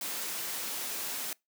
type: noise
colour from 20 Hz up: white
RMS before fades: -36 dBFS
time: 0.01-1.33 s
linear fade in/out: 2 ms
effects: noise-tail reverb RT60 0.2 s tail -25 dB re dry + high-pass 200 Hz 12 dB/octave